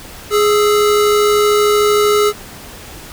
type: tone pair together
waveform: square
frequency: 417 / 1324 Hz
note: G#4 / E6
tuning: +7 / +7 cents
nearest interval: octave + minor sixth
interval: 2000 cents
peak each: -11 / -19 dBFS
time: 0.3-2.33 s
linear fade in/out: 50 ms
effects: pink hiss -34 dBFS RMS until 3.12 s